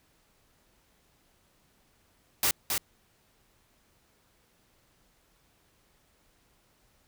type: noise with echo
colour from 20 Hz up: white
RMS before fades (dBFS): -25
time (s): 2.43-2.51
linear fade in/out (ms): 2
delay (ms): 270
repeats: 1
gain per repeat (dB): -4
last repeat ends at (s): 2.78
effects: pink hiss -67 dBFS RMS until 7.07 s